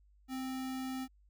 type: tone with sample-and-hold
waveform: sine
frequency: 260 Hz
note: C4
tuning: 11 cents flat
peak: -36 dBFS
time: 0.28-1.08 s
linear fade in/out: 50 ms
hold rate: 1050 Hz
effects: added 50 Hz sine -62 dBFS peak until 1.29 s